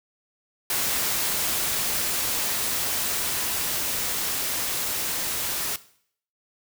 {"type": "noise with level ramp", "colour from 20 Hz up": "white", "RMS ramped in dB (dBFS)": [-25, -28], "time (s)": [0.7, 5.76], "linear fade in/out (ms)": 2, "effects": ["noise-tail reverb RT60 0.6 s tail -17 dB re dry"]}